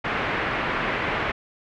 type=low-pass noise; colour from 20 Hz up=white; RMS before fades=-26 dBFS; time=0.04-1.32 s; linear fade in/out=10 ms; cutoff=2300 Hz; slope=24 dB/octave; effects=none